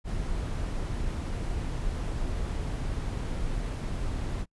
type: noise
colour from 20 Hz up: brown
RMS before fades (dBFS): -31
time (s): 0.04-4.46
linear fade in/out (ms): 50
effects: noise-tail reverb RT60 0.1 s tail -26 dB re dry + resampled to 24000 Hz